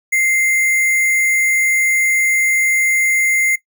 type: tone with sample-and-hold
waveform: sine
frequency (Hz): 2093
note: C7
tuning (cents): 0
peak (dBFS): -12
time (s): 0.12-3.56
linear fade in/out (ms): 10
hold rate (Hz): 8820
effects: noise-tail reverb RT60 0.1 s tail -17 dB re dry